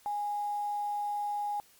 sine tone with quantisation, 825 Hz, G#5, 12 cents flat, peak -30 dBFS, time 0.06-1.6 s, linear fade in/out 0 ms, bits 9, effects white hiss -61 dBFS RMS until 1.79 s + MP3 96 kbps

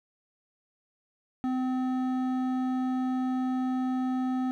sine tone with hard clipping, 256.6 Hz, C4, 34 cents flat, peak -28 dBFS, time 1.44-4.51 s, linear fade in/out 0 ms, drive 10 dB, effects none

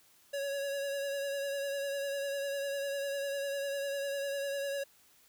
square tone with vibrato, 558 Hz, C#5, 11 cents sharp, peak -34 dBFS, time 0.33-4.84 s, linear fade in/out 10 ms, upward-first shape sine, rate 10 Hz, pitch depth 27 cents each way, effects white hiss -64 dBFS RMS until 5.28 s

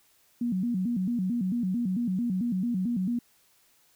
sine tone with vibrato, 210.6 Hz, G#3, 24 cents sharp, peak -25 dBFS, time 0.41-3.19 s, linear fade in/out 5 ms, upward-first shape square, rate 4.5 Hz, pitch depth 220 cents each way, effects white hiss -64 dBFS RMS until 3.95 s

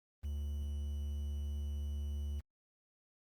triangle tone with quantisation, 72.3 Hz, D2, 27 cents flat, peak -34 dBFS, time 0.23-2.41 s, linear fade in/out 20 ms, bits 10, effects Opus 32 kbps

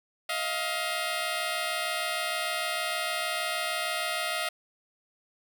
10% pulse tone pair together, 634 / 700.5 Hz, D#5 / F5, +32 / +5 cents, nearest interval major second, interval 173 cents, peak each -23 dBFS, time 0.29-4.49 s, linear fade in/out 5 ms, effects none

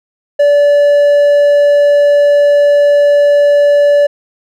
triangle tone, 578 Hz, D5, 28 cents flat, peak -3 dBFS, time 0.39-4.07 s, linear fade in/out 10 ms, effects none

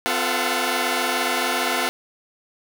10% pulse tone cluster, 255.1 / 349.2 / 440.8 / 681 / 741 Hz, C4 / F4 / A4 / F5 / F#5, -44 / 0 / +3 / -44 / +2 cents, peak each -19 dBFS, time 0.06-1.89 s, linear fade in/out 0 ms, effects none

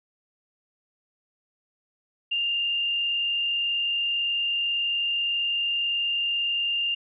sine tone with frequency modulation, 2803 Hz, F7, 6 cents sharp, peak -23 dBFS, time 2.31-6.95 s, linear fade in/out 10 ms, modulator 38.2 Hz, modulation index 0.83, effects none

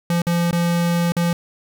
square tone with dropouts, 171.7 Hz, F3, 29 cents flat, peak -17 dBFS, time 0.1-1.33 s, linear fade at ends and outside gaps 2 ms, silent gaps 0.219-0.268 / 0.511-0.528 / 1.121-1.166 s, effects none

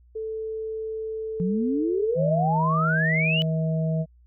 sine tone, 440 Hz, A4, in tune, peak -28 dBFS, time 0.15-2.15 s, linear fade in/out 10 ms
sine exponential sweep, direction up, 170 to 3011 Hz, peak -22 dBFS, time 1.4-3.42 s, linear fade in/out 0 ms
harmonic tone, 160 Hz, D#3, 49 cents sharp, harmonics 1 / 3 / 4, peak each -22 / -37 / -31 dBFS, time 2.15-4.06 s, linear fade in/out 50 ms
effects added 60 Hz sine -52 dBFS peak until 4.26 s

